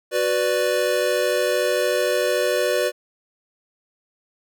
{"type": "chord", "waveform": "square", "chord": "B minor", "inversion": "second", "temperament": "equal", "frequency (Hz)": [370, 493.9, 587.3], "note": ["F#4", "B4", "D5"], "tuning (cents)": [0, 0, 0], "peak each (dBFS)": [-26, -23, -23], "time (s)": [0.11, 2.92], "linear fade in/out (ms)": 50, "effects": []}